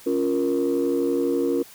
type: chord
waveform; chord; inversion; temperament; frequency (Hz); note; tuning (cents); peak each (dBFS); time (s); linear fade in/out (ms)
sine; Bb minor; first; equal with one note detuned; 277.2 / 349.2 / 468.6; Db4 / F4 / Bb4; 0 / 0 / +9; -23; 0.06-1.63; 10
effects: tanh soft clip ceiling -14 dBFS + white hiss -47 dBFS RMS until 1.74 s